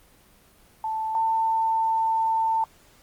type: tone pair in turn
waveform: sine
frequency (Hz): 880 / 894.9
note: A5 / A5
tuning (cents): 0 / +29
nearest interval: unison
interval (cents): 29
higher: second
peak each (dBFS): -25 / -20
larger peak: second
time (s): 0.84-1.15 / 1.15-2.64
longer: second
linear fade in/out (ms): 2
effects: pink hiss -56 dBFS RMS until 3.02 s + Opus 24 kbps